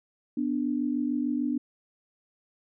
sine tone pair together, 247 / 293.7 Hz, B3 / D4, 0 / 0 cents, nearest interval minor third, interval 300 cents, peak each -28 dBFS, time 0.37-1.58 s, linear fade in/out 5 ms, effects none

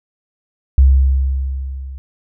sine tone with level ramp, 66.8 Hz, C2, 36 cents sharp, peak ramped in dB -4 to -27 dBFS, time 0.78-1.98 s, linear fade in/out 0 ms, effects none

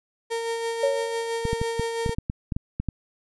35% pulse tone with tremolo, 460 Hz, A#4, 23 cents flat, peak -23 dBFS, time 0.3-2.15 s, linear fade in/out 20 ms, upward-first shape sine, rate 6 Hz, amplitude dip 35%
sine tone with exponential decay, 554.4 Hz, C#5, in tune, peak -17 dBFS, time 0.83-1.39 s, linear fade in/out 5 ms, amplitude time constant 120 ms
clicks, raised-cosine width 5 ms, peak -14 dBFS, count 12, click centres 1.453 / 1.531 / 1.615 / 1.796 / 2.062 / 2.094 / 2.185 / 2.299 / 2.522 / 2.565 / 2.8 / 2.887 s
effects resampled to 24000 Hz

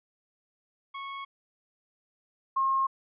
sawtooth / sine tone pair in turn, 1101 / 1073.4 Hz, C#6 / C6, -12 / +44 cents, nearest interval unison, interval 44 cents, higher first, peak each -32 / -23 dBFS, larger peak second, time 0.94-1.25 / 2.56-2.87 s, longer neither, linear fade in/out 10 ms, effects resampled to 8000 Hz

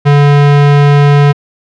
square tone, 144 Hz, D3, 34 cents flat, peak -4 dBFS, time 0.05-1.33 s, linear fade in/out 20 ms, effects low-pass 3000 Hz 12 dB/octave

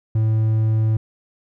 triangle tone, 110 Hz, A2, in tune, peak -13 dBFS, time 0.15-0.97 s, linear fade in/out 5 ms, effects none

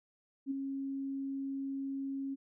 sine tone with ADSR envelope, 272.6 Hz, C#4, 29 cents flat, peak -30 dBFS, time 0.46-2.36 s, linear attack 49 ms, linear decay 11 ms, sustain -5 dB, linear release 28 ms, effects none

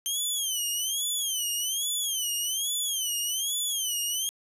15% pulse tone with vibrato, 3139 Hz, G7, 2 cents sharp, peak -20 dBFS, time 0.06-4.29 s, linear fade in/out 0 ms, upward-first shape sine, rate 1.2 Hz, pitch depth 170 cents each way, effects resampled to 32000 Hz + 10-bit

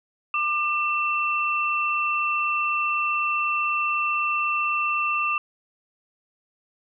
sine tone pair together, 1195.4 / 2688 Hz, D6 / E7, +30 / +33 cents, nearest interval octave + major second, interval 1403 cents, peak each -24 / -24 dBFS, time 0.34-5.38 s, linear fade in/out 2 ms, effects none

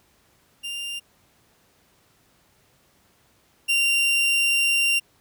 40% pulse tone pair in turn, 2794 / 2771 Hz, F7 / F7, 0 / -14 cents, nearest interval unison, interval 14 cents, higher first, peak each -28 / -17 dBFS, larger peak second, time 0.63-1 / 3.68-5 s, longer second, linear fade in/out 20 ms, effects pink hiss -61 dBFS RMS until 5.2 s + high-pass 60 Hz 12 dB/octave

